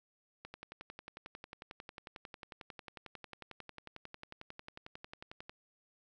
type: click train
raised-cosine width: 0.3 ms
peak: -30 dBFS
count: 57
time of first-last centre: 0.45-5.495 s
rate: 11.1 Hz
effects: none